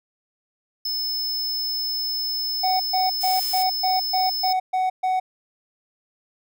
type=tone; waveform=square; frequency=5230 Hz; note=E8; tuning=15 cents flat; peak=-24 dBFS; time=0.85-4.53 s; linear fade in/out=5 ms
type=tone bursts; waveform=triangle; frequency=746 Hz; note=F#5; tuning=14 cents sharp; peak=-17 dBFS; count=9; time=2.63-5.2 s; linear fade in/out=10 ms; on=170 ms; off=130 ms
type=noise; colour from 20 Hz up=blue; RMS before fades=-32 dBFS; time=3.2-3.64 s; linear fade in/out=20 ms
effects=none